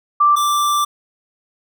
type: tone pair in turn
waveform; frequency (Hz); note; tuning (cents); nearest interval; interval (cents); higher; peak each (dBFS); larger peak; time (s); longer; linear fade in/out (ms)
sine / square; 1174.7 / 1174.7; D6 / D6; 0 / 0; unison; 0; neither; -9 / -15; first; 0.2-0.36 / 0.36-0.85; second; 10
effects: none